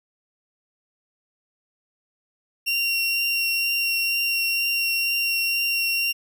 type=tone with vibrato; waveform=30% pulse; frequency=2752 Hz; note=F7; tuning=26 cents flat; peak=-18 dBFS; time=2.66-6.13 s; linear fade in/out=20 ms; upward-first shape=triangle; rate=2.1 Hz; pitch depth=12 cents each way; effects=none